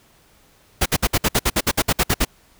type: noise bursts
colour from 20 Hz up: pink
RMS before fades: -17 dBFS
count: 14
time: 0.81-2.25 s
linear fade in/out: 10 ms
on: 49 ms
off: 58 ms
effects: pink hiss -55 dBFS RMS until 2.59 s